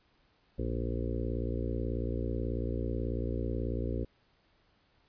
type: harmonic tone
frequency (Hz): 58.27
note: A#1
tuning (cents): 0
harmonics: 1 / 2 / 4 / 5 / 6 / 7 / 8 / 9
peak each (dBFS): -34 / -37 / -40 / -41 / -42 / -42 / -43 / -44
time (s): 0.58-4.05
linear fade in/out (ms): 10
effects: pink hiss -69 dBFS RMS until 5.08 s + resampled to 11025 Hz